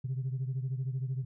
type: beating tone pair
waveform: sine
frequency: 128.4 / 141.4 Hz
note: C3 / C#3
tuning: -32 / +35 cents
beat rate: 13 Hz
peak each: -31 / -36 dBFS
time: 0.04-1.25 s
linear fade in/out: 10 ms
effects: tanh soft clip ceiling -27 dBFS